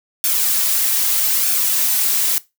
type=noise with flanger; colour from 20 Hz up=blue; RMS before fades=-17 dBFS; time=0.24-2.38 s; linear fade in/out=0 ms; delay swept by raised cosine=1 to 4.1 ms; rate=0.8 Hz; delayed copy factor=-0.5; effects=noise-tail reverb RT60 0.2 s tail -18 dB re dry